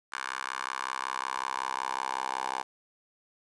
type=tone with high-pass filter sweep; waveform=10% pulse; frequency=65.41 Hz; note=C2; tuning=in tune; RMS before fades=-34 dBFS; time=0.12-2.63 s; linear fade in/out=10 ms; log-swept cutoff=1300 to 820 Hz; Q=3.6; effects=resampled to 22050 Hz + 9-bit